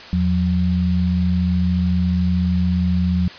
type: tone pair together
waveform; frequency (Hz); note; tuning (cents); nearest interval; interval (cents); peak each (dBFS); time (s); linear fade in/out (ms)
sine; 82.91 / 179.9; E2 / F#3; +11 / -48; octave + minor second; 1341; -19 / -17; 0.13-3.28; 0
effects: white hiss -37 dBFS RMS until 3.38 s + resampled to 11025 Hz